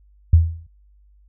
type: tone with exponential decay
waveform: sine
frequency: 82.41 Hz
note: E2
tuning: in tune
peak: -5 dBFS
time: 0.33-0.67 s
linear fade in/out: 5 ms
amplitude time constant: 73 ms
effects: added 50 Hz sine -50 dBFS peak until 1.28 s